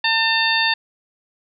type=harmonic tone; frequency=900 Hz; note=A5; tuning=39 cents sharp; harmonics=1 / 2 / 3 / 4 / 5; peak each=-23 / -20 / -22 / -22 / -24 dBFS; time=0.04-0.74 s; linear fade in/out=5 ms; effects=none